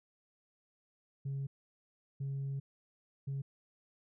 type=tone bursts at uneven times; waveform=sine; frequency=137.4 Hz; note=C#3; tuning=15 cents flat; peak=-33 dBFS; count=3; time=1.25-1.47 / 2.2-2.6 / 3.27-3.42 s; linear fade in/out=10 ms; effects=tanh soft clip ceiling -33 dBFS